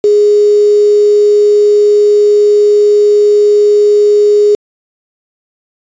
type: tone with quantisation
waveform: sine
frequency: 415.3 Hz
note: G#4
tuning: in tune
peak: -4 dBFS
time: 0.04-4.55 s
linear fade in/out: 2 ms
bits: 4
effects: resampled to 16000 Hz